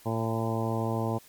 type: harmonic tone with a mistuned harmonic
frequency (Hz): 113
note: A2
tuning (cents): +47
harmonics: 1 / 2 / 3 / 4 / 5 / 6 / 7 / 8 / 9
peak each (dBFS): -30 / -33 / -35 / -36 / -37 / -38 / -38 / -39 / -40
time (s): 0.05-1.19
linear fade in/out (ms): 20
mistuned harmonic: 7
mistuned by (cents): +30
effects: white hiss -55 dBFS RMS until 1.28 s + MP3 96 kbps